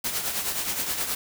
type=noise with tremolo; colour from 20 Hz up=white; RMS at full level=-26 dBFS; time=0.04-1.15 s; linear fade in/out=5 ms; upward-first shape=triangle; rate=9.5 Hz; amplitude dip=60%; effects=none